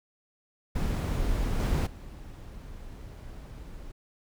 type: noise with level steps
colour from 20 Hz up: brown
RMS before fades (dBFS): -28 / -25 / -43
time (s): 0.75-3.92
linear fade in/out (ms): 10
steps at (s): 1.59 / 1.86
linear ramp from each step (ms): 10
effects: none